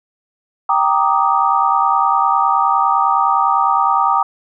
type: chord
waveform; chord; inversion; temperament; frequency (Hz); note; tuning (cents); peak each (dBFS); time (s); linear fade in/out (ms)
sine; Eb major seventh; first; equal; 784 / 932.3 / 1174.7 / 1244.5; G5 / Bb5 / D6 / Eb6; 0 / 0 / 0 / 0; -17; 0.69-4.23; 5
effects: none